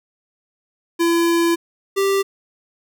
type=tone pair in turn; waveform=square; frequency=337.9 / 392.4 Hz; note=E4 / G4; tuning=+43 / +2 cents; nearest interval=minor third; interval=259 cents; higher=second; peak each=-15 / -16 dBFS; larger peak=first; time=0.99-1.56 / 1.96-2.23 s; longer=first; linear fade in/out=20 ms; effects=none